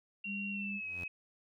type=tone with pitch glide; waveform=sine; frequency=2749 to 2550 Hz; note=F7 to D#7; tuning=-28 to +42 cents; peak=-38 dBFS; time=0.24-1.08 s; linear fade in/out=5 ms; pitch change=-130 cents; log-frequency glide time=0.51-0.87 s
type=tone; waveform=sine; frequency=201.4 Hz; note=G3; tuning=47 cents sharp; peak=-39 dBFS; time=0.25-0.81 s; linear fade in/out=50 ms
type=tone with exponential growth; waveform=sawtooth; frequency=88 Hz; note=F2; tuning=14 cents sharp; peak=-39 dBFS; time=0.71-1.04 s; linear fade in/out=5 ms; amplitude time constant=70 ms
effects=none